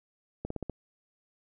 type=slowing click train; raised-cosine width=2 ms; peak=-21 dBFS; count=5; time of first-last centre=0.45-0.697 s; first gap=54 ms; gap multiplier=1.09; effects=none